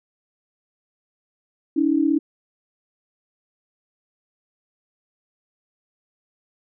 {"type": "tone pair together", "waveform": "sine", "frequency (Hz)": [283.9, 320.5], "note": ["C#4", "E4"], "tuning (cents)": [41, -49], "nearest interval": "major second", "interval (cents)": 210, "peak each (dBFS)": -19, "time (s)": [1.76, 2.19], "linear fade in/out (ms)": 10, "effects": []}